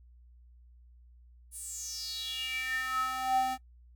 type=tone with high-pass filter sweep; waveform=square; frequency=258.6 Hz; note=C4; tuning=20 cents flat; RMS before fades=-34 dBFS; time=1.51-3.58 s; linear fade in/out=50 ms; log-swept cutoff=10000 to 570 Hz; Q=7; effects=noise-tail reverb RT60 0.1 s tail -20 dB re dry + added 60 Hz sine -54 dBFS peak until 3.95 s